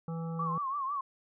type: harmonic tone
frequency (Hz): 164.81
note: E3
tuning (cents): 0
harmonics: 1 / 3 / 5 / 7 / 8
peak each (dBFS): -34 / -44 / -48 / -51 / -52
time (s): 0.08-0.58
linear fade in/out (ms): 2
type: tone with vibrato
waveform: sine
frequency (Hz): 1108.7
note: C#6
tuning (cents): 0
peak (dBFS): -31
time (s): 0.39-1.01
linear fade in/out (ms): 5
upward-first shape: triangle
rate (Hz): 6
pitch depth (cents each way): 120
effects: none